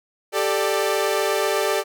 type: chord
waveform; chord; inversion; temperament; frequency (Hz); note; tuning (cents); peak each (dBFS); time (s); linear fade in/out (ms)
sawtooth; G suspended second; none; equal with one note detuned; 392 / 440 / 591.8; G4 / A4 / D5; 0 / 0 / +13; -20 / -20 / -20; 0.32-1.84; 50
effects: none